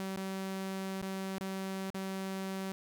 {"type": "tone with dropouts", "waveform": "sawtooth", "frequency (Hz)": 191.6, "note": "G3", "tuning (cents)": -39, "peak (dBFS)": -32, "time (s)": [0, 2.72], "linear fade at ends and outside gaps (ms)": 0, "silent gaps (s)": [[0.162, 0.173], [1.015, 1.026], [1.383, 1.409], [1.902, 1.945]], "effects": []}